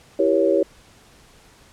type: chord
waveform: sine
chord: E diminished seventh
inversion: none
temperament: equal with one note detuned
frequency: 329.6 / 392 / 476.2 / 554.4 Hz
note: E4 / G4 / Bb4 / Db5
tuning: 0 / 0 / +37 / 0 cents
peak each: -21 / -20 / -23 / -19 dBFS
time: 0.19-0.63 s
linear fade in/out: 5 ms
effects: pink hiss -51 dBFS RMS until 1.72 s + low-pass 10000 Hz 12 dB/octave